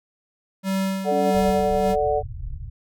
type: tone with tremolo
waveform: square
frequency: 192.3 Hz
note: G3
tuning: 33 cents flat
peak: -21 dBFS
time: 0.63-1.96 s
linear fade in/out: 50 ms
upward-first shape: sine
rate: 1.6 Hz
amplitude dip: 60%
type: chord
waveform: sine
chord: D major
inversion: second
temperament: equal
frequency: 440 / 587.3 / 740 Hz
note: A4 / D5 / F#5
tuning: 0 / 0 / 0 cents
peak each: -23 dBFS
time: 1.04-2.23 s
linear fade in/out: 50 ms
type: tone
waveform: sine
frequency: 280 Hz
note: C#4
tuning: 18 cents sharp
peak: -27 dBFS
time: 1.11-1.31 s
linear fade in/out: 10 ms
type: low-pass noise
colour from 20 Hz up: pink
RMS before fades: -33 dBFS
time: 1.34-2.7 s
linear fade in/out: 10 ms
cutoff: 130 Hz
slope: 48 dB/octave
effects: none